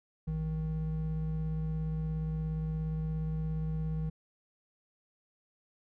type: tone pair together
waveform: triangle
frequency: 58.33 / 157.9 Hz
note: A#1 / D#3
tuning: +2 / +26 cents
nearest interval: octave + perfect fourth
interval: 1724 cents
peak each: -35 / -30 dBFS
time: 0.27-4.1 s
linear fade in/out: 10 ms
effects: none